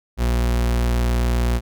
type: tone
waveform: 40% pulse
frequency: 59.5 Hz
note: A#1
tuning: 36 cents sharp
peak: -16 dBFS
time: 0.17-1.61 s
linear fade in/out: 50 ms
effects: none